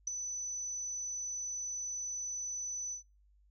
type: tone with ADSR envelope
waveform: sine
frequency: 5990 Hz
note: F#8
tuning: 20 cents sharp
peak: -28 dBFS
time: 0.07-3.03 s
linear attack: 7 ms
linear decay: 6 ms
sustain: -8 dB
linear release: 110 ms
effects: noise-tail reverb RT60 0.3 s tail -26 dB re dry + added 50 Hz sine -63 dBFS peak until 3.5 s